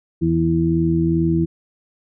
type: harmonic tone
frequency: 82.41 Hz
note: E2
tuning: in tune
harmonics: 1 / 2 / 3 / 4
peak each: -25 / -18 / -30 / -18 dBFS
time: 0.21-1.46 s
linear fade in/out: 20 ms
effects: none